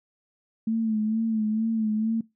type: tone with vibrato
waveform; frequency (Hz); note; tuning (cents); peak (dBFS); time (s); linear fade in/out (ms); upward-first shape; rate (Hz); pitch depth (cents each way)
sine; 220; A3; 0; -22; 0.67-2.21; 5; sine; 2.2; 49
effects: noise-tail reverb RT60 0.2 s tail -22 dB re dry